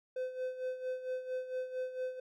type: tone with tremolo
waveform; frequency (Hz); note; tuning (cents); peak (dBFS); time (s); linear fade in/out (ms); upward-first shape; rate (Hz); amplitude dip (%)
triangle; 511; C5; -41; -31; 0.16-2.2; 5; sine; 4.4; 70
effects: none